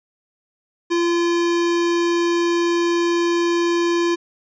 square tone, 343 Hz, F4, 31 cents flat, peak -17 dBFS, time 0.9-4.16 s, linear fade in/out 20 ms, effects resampled to 16000 Hz

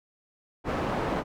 white low-pass noise, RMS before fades -29 dBFS, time 0.64-1.24 s, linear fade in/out 50 ms, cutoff 850 Hz, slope 12 dB/octave, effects none

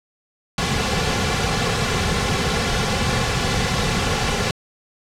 pink noise with comb filter, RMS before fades -20 dBFS, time 0.58-4.51 s, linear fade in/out 2 ms, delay 3.2 ms, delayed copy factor -0.65, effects low-pass 6000 Hz 12 dB/octave

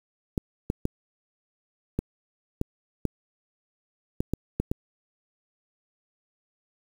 clicks, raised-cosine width 3 ms, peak -12 dBFS, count 10, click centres 0.378 / 0.701 / 0.854 / 1.99 / 2.614 / 3.053 / 4.205 / 4.336 / 4.6 / 4.715 s, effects 7-bit

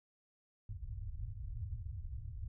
white low-pass noise, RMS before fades -43 dBFS, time 0.69-2.48 s, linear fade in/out 5 ms, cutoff 110 Hz, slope 48 dB/octave, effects none

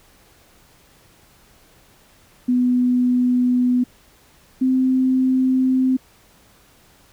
sine tone pair in turn, 248.4 / 259.2 Hz, B3 / C4, +10 / -16 cents, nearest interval minor second, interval 74 cents, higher second, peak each -14 dBFS, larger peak neither, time 2.48-3.84 / 4.61-5.97 s, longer neither, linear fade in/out 10 ms, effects pink hiss -53 dBFS RMS until 7.12 s

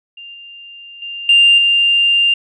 sine tone with level steps, 2794 Hz, F7, in tune, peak -31 / -33 / -24 / -5 / -9 dBFS, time 0.17-2.34 s, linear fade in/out 5 ms, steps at 0.34 / 1.02 / 1.29 / 1.58 s, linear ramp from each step 2 ms, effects tanh soft clip ceiling -1 dBFS

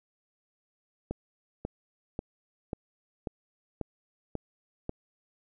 click train, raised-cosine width 2 ms, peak -19 dBFS, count 8, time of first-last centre 1.11-4.894 s, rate 1.85 Hz, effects none

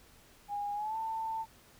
sine tone with pitch glide, 818 to 892 Hz, G#5 to A5, -26 to +23 cents, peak -33 dBFS, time 0.48-1.46 s, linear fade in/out 50 ms, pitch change +149 cents, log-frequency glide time 0.74-0.97 s, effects pink hiss -60 dBFS RMS until 1.79 s

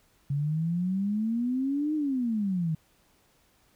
sine exponential two-way sweep, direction up then down, 138.59 to 311.1 to 154.1 Hz, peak -25 dBFS, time 0.3-2.75 s, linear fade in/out 5 ms, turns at 1.95 s, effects pink hiss -65 dBFS RMS until 3.75 s

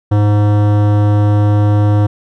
sine tone with hard clipping, 103.83 Hz, G#2, in tune, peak -10 dBFS, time 0.11-2.07 s, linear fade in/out 10 ms, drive 17 dB, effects none

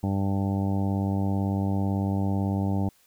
harmonic tone, 98 Hz, G2, in tune, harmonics 1 / 2 / 3 / 4 / 5 / 6 / 7 / 8 / 9, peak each -26 / -27 / -32 / -41 / -42 / -41 / -42 / -39 / -42 dBFS, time 0.03-2.89 s, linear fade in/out 5 ms, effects white hiss -62 dBFS RMS until 3.06 s

